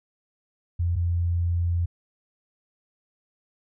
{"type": "tone pair in turn", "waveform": "sine", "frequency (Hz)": [86.2, 86.2], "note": ["F2", "F2"], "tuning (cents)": [-22, -22], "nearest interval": "unison", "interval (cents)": 0, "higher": "neither", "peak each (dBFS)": -21, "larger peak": "neither", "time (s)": [[0.79, 0.96], [0.96, 1.86]], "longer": "second", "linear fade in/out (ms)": 10, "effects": []}